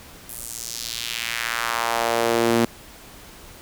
sawtooth tone with high-pass filter sweep, 116.6 Hz, A#2, 1 cent sharp, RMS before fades -24 dBFS, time 0.29-2.65 s, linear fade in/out 0 ms, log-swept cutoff 11000 to 250 Hz, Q 1.7, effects pink hiss -44 dBFS RMS until 3.61 s

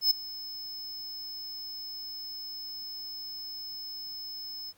square tone with ADSR envelope, 5210 Hz, E8, 21 cents flat, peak -19 dBFS, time 0.01-4.73 s, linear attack 100 ms, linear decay 4 ms, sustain -19 dB, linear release 38 ms, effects pink hiss -64 dBFS RMS until 4.77 s + high-pass 60 Hz 12 dB/octave

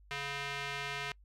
square tone with band-pass filter, 141 Hz, C#3, 30 cents sharp, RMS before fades -39 dBFS, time 0.11-1.12 s, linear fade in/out 0 ms, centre 2400 Hz, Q 1.3, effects noise-tail reverb RT60 0.1 s tail -26 dB re dry + added 50 Hz sine -57 dBFS peak until 1.24 s

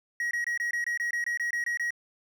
triangle tone bursts, 1900 Hz, A#6, 33 cents sharp, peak -25 dBFS, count 13, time 0.2-1.906 s, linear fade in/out 2 ms, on 110 ms, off 23 ms, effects none

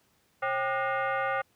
sine tone with frequency modulation, 123.47 Hz, B2, in tune, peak -26 dBFS, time 0.42-1.42 s, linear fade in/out 10 ms, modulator 663 Hz, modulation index 2.5, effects pink hiss -68 dBFS RMS until 1.55 s + high-pass 80 Hz 12 dB/octave

